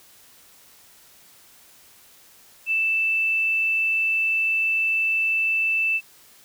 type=tone; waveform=sine; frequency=2647 Hz; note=E7; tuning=7 cents sharp; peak=-19 dBFS; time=2.66-6.01 s; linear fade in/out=50 ms; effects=white hiss -52 dBFS RMS until 6.44 s